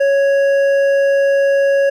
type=tone with hard clipping; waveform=sine; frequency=554.4 Hz; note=C#5; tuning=in tune; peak=-12 dBFS; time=0-1.9 s; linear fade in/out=10 ms; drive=7 dB; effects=none